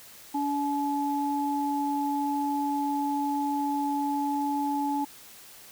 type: tone pair together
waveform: sine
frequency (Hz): 285.7 / 856.1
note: D4 / A5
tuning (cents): -48 / -48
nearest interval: octave + perfect fifth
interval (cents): 1900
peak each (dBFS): -28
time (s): 0.34-5.05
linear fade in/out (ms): 10
effects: white hiss -49 dBFS RMS until 5.71 s